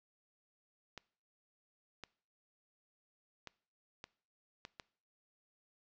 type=clicks; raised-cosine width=0.2 ms; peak=-28 dBFS; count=6; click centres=0.977 / 2.037 / 3.473 / 4.041 / 4.651 / 4.798 s; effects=noise-tail reverb RT60 0.5 s tail -22 dB re dry + low-pass 6000 Hz 12 dB/octave